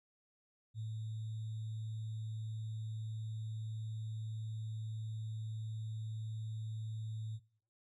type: tone with sample-and-hold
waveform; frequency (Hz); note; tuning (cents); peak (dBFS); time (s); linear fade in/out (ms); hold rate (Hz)
sine; 109.8; A2; -3; -38; 0.74-7.4; 50; 3675
effects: noise-tail reverb RT60 0.7 s tail -24 dB re dry + MP3 48 kbps